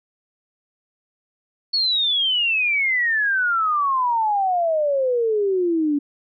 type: exponential sweep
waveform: sine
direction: down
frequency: 4435 to 282.6 Hz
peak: -17 dBFS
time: 1.73-5.99 s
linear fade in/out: 10 ms
effects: none